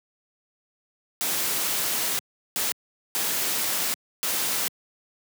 white noise bursts at uneven times, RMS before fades -26 dBFS, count 4, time 1.21-2.19 / 2.56-2.72 / 3.15-3.94 / 4.23-4.68 s, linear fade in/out 0 ms, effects high-pass 150 Hz 12 dB/octave

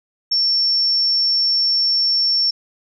sine tone, 5440 Hz, F8, 46 cents flat, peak -14 dBFS, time 0.31-2.51 s, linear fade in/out 10 ms, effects none

